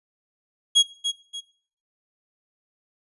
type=tone with echo; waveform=40% pulse; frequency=3300 Hz; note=G#7; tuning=12 cents flat; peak=-12 dBFS; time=0.75-0.83 s; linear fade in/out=20 ms; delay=290 ms; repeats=2; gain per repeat=-9 dB; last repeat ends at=1.41 s; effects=noise-tail reverb RT60 0.5 s tail -20 dB re dry + resampled to 24000 Hz